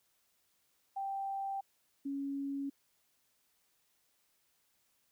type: tone pair in turn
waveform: sine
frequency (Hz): 784 / 277.9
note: G5 / C#4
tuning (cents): 0 / +4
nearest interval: octave + tritone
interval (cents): 1796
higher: first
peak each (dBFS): -35 / -35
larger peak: neither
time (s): 0.96-1.61 / 2.05-2.7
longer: neither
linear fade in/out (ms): 10
effects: white hiss -75 dBFS RMS until 5.11 s